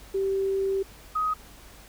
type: tone pair in turn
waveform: sine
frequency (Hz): 388.5 / 1257.1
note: G4 / D#6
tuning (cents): -16 / +17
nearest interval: octave + minor sixth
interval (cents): 2033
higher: second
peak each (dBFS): -23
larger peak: neither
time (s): 0.14-0.83 / 1.15-1.34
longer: first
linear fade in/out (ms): 10
effects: added 50 Hz sine -51 dBFS peak until 1.88 s + pink hiss -50 dBFS RMS until 1.88 s